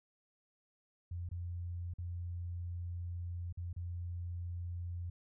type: tone with dropouts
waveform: sine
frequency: 87.31 Hz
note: F2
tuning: in tune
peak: -38 dBFS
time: 1.11-5.1 s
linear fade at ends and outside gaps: 5 ms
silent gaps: 1.29-1.313 / 1.938-1.984 / 3.526-3.573 / 3.73-3.763 s
effects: none